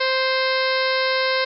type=harmonic tone with a mistuned harmonic; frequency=523.3 Hz; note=C5; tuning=in tune; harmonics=1 / 2 / 3 / 4 / 5 / 6 / 7 / 8 / 9 / 10; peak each=-22 / -26 / -26 / -26 / -32 / -34 / -30 / -29 / -33 / -33 dBFS; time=0-1.45 s; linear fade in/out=10 ms; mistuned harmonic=7; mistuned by=+39 cents; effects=none